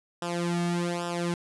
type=tone with flanger; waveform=sawtooth; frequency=173.2 Hz; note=F3; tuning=14 cents flat; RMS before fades=-29 dBFS; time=0.22-1.34 s; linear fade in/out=2 ms; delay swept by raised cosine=0.46 to 2.06 ms; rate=1.2 Hz; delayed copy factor=-0.9; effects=resampled to 24000 Hz